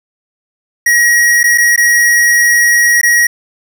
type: tone with dropouts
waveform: square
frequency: 1899 Hz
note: A#6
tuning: 32 cents sharp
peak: -7 dBFS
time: 0.86-3.27 s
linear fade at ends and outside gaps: 5 ms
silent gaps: 1.432-1.439 / 1.577-1.581 / 1.762-1.776 / 3.014-3.031 s
effects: none